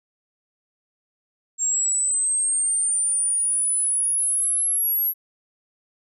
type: linear sweep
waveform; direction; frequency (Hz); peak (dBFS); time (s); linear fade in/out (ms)
sine; up; 7459 to 11640; -19; 1.58-5.14; 50
effects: none